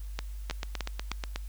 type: two click trains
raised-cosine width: 0.2 ms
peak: -16 / -15 dBFS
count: 8 / 4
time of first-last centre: 0.51-1.36 / 0.19-1.116 s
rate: 8.24 / 3.24 Hz
effects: added 50 Hz sine -36 dBFS peak until 1.48 s + white hiss -58 dBFS RMS until 1.48 s